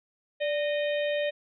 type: harmonic tone with a mistuned harmonic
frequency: 617 Hz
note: D#5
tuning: 15 cents flat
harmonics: 1 / 3 / 4 / 5 / 6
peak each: -26 / -36 / -38 / -40 / -42 dBFS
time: 0.4-1.31 s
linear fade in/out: 20 ms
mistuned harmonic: 1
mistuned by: -86 cents
effects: none